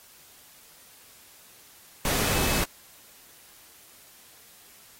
sine tone in noise, 2600 Hz, E7, 24 cents flat, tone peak -37 dBFS, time 2.24-2.62 s, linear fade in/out 2 ms, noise pink, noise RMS -26 dBFS, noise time 2.05-2.64 s, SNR -14 dB, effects white hiss -53 dBFS RMS until 4.99 s + AAC 48 kbps

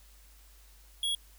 square tone, 3327 Hz, G#7, 2 cents sharp, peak -29 dBFS, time 1.03-1.15 s, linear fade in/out 2 ms, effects added 50 Hz sine -55 dBFS peak until 1.38 s + white hiss -61 dBFS RMS until 1.38 s

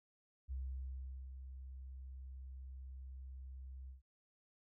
sine tone with ADSR envelope, 65.41 Hz, C2, in tune, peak -39 dBFS, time 0.48-4.02 s, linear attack 35 ms, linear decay 780 ms, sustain -8 dB, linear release 130 ms, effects none

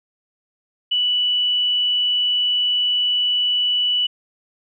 sine tone, 2960 Hz, F#7, in tune, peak -16 dBFS, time 0.91-4.07 s, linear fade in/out 10 ms, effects none

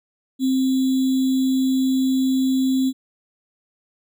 sine tone with sample-and-hold, 262.4 Hz, C4, 5 cents sharp, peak -16 dBFS, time 0.39-2.93 s, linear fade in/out 50 ms, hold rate 3675 Hz, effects none

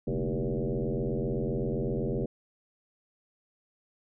sine tone with frequency modulation, 123.47 Hz, B2, in tune, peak -27 dBFS, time 0.07-2.26 s, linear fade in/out 5 ms, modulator 87.8 Hz, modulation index 4.6, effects none

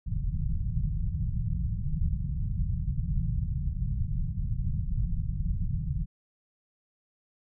pink low-pass noise, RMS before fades -29 dBFS, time 0.06-6.06 s, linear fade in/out 20 ms, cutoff 170 Hz, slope 48 dB/octave, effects none

